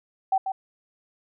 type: tone with echo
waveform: sine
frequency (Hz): 768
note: G5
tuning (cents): -36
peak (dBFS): -18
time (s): 0.32-0.38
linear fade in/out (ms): 5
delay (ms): 140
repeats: 1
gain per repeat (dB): -7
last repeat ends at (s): 0.52
effects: none